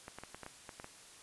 clicks, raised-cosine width 0.5 ms, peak -30 dBFS, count 9, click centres 0.081 / 0.186 / 0.236 / 0.346 / 0.433 / 0.464 / 0.692 / 0.799 / 0.844 s, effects white hiss -56 dBFS RMS until 1.22 s + resampled to 24000 Hz

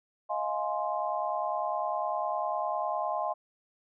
sine chord, F minor seventh, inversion third, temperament just, 628.6 / 698.5 / 838.1 / 1047.7 Hz, Eb5 / F5 / Ab5 / C6, +18 / 0 / +16 / +2 cents, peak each -34 dBFS, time 0.29-3.34 s, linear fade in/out 20 ms, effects none

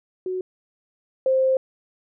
sine tone pair in turn, 370 / 525.1 Hz, F#4 / C5, 0 / +6 cents, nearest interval tritone, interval 606 cents, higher second, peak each -24 / -16 dBFS, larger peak second, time 0.26-0.41 / 1.26-1.57 s, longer second, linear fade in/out 2 ms, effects none

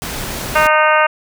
pink noise, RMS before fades -24 dBFS, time 0.02-0.67 s, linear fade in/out 0 ms
harmonic tone, 307.7 Hz, D#4, 19 cents flat, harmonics 2 / 3 / 4 / 5 / 6 / 7 / 8 / 9, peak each -15 / -16 / -15 / -16 / -23 / -22 / -24 / -22 dBFS, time 0.55-1.07 s, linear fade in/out 10 ms
effects none

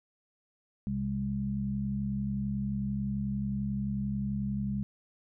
sine tone cluster, 64.1 / 131.1 / 202.4 Hz, C2 / C3 / G#3, -35 / +4 / -44 cents, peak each -40 / -35 / -31 dBFS, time 0.87-4.83 s, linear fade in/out 0 ms, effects none

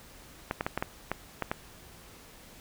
clicks, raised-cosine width 0.5 ms, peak -14 dBFS, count 8, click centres 0.511 / 0.609 / 0.665 / 0.776 / 0.825 / 1.116 / 1.423 / 1.515 s, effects pink hiss -52 dBFS RMS until 2.6 s

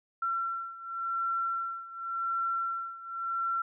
sine beating tone pair, 1356 / 1356.9 Hz, E6 / E6, +49 / +50 cents, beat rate 0.9 Hz, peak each -32 / -35 dBFS, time 0.22-3.62 s, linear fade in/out 5 ms, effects none

